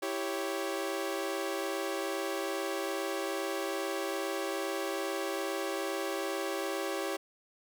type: chord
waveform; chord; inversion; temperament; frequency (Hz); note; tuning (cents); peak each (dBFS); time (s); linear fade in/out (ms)
sawtooth; C# diminished; first; equal; 329.6 / 392 / 554.4; E4 / G4 / C#5; 0 / 0 / 0; -34 / -32 / -33; 0.02-7.17; 10
effects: none